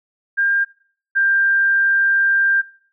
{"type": "tone pair in turn", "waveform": "sine", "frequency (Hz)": [1602, 1588.2], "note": ["G6", "G6"], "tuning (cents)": [37, 22], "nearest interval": "unison", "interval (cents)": 15, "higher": "first", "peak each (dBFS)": [-14, -13], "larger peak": "second", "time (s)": [[0.37, 0.65], [1.15, 2.62]], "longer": "second", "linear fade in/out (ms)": 20, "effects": ["noise-tail reverb RT60 0.5 s tail -19 dB re dry"]}